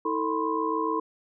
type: tone cluster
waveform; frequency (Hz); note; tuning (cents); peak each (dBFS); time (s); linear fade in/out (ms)
sine; 322 / 445.6 / 999 / 1066; E4 / A4 / B5 / C6; -41 / +22 / +20 / +32; -30; 0.05-1; 5
effects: none